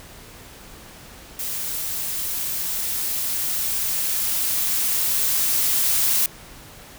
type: noise with level ramp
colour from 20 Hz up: blue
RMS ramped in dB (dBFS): -28 to -19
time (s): 1.39-6.26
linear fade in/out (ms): 2
effects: pink hiss -43 dBFS RMS until 6.98 s